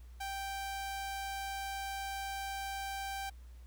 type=tone; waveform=sawtooth; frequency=784 Hz; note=G5; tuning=in tune; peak=-34 dBFS; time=0.2-3.3 s; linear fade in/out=10 ms; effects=added 60 Hz sine -49 dBFS peak until 3.66 s + pink hiss -68 dBFS RMS until 3.66 s